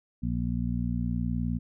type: harmonic tone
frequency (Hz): 59.4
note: A#1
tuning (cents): +33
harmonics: 1 / 2 / 3 / 4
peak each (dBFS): -32 / -32 / -32 / -32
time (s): 0.22-1.59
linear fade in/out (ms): 20
effects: none